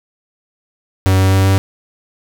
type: tone with pitch steps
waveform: 45% pulse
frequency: 94.7 / 95.3 / 95.91 / 96.52 Hz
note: F#2 / G2 / G2 / G2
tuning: +41 / -48 / -37 / -26 cents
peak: -9 dBFS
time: 1.06-1.58 s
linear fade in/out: 0 ms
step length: 130 ms
effects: none